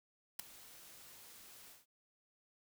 white noise with ADSR envelope, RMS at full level -37 dBFS, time 0.39-1.86 s, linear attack 6 ms, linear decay 6 ms, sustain -20 dB, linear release 160 ms, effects none

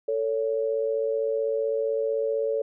sine tone pair together, 445.3 / 561 Hz, A4 / C#5, +21 / +21 cents, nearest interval major third, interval 400 cents, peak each -25 / -27 dBFS, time 0.08-2.62 s, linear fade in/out 5 ms, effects none

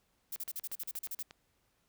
violet noise bursts, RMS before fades -39 dBFS, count 12, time 0.32-1.228 s, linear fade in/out 5 ms, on 39 ms, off 40 ms
click train, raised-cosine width 0.2 ms, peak -31 dBFS, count 9, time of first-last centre 0.36-1.309 s, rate 8.43 Hz
effects pink hiss -75 dBFS RMS until 1.88 s

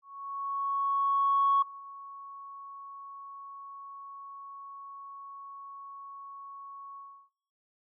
sine tone with ADSR envelope, 1108.7 Hz, C#6, in tune, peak -20 dBFS, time 0.02-7.3 s, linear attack 1600 ms, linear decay 6 ms, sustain -22 dB, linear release 330 ms, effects noise-tail reverb RT60 0.7 s tail -22 dB re dry + tanh soft clip ceiling -16 dBFS

